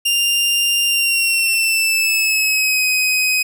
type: tone with pitch glide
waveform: sawtooth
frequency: 2794 to 2518 Hz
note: F7 to D#7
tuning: 0 to +20 cents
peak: -11 dBFS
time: 0.05-3.43 s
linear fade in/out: 10 ms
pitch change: -180 cents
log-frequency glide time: 0.86-2.84 s
effects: none